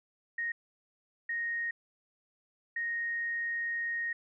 sine tone bursts at uneven times, 1864.7 Hz, A#6, in tune, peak -31 dBFS, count 3, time 0.38-0.52 / 1.29-1.71 / 2.76-4.13 s, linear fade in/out 5 ms, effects none

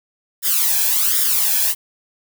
blue noise with flanger, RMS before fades -17 dBFS, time 0.42-1.75 s, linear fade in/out 50 ms, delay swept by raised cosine 0.57 to 1.23 ms, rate 1.3 Hz, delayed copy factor +0.85, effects none

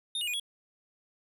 square tone with pitch steps, 3658 / 2879 / 2458 / 3344 Hz, A#7 / F#7 / D#7 / G#7, -33 / -48 / -22 / +11 cents, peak -31 dBFS, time 0.15-0.398 s, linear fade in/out 2 ms, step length 62 ms, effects none

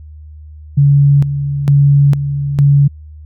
sine tone with tremolo, 141.7 Hz, C#3, 38 cents sharp, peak -5 dBFS, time 0.77-2.88 s, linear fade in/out 10 ms, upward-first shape square, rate 1.1 Hz, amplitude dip 65%, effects added 76 Hz sine -31 dBFS peak until 3.25 s

